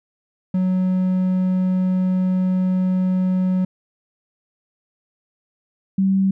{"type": "tone pair in turn", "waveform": ["triangle", "sine"], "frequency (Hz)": [185, 192.53], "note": ["F#3", "G3"], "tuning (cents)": [0, -31], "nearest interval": "minor second", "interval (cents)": 69, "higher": "second", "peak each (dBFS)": -14, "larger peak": "neither", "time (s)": [[0.54, 3.65], [5.98, 6.31]], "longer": "first", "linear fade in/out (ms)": 5, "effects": []}